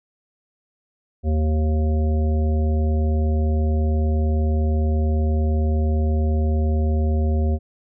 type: harmonic tone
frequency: 77.4 Hz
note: D#2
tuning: 9 cents flat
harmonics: 1 / 3 / 5 / 7 / 9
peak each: -17 / -27 / -31 / -34 / -36 dBFS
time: 1.23-7.59 s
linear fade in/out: 50 ms
effects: none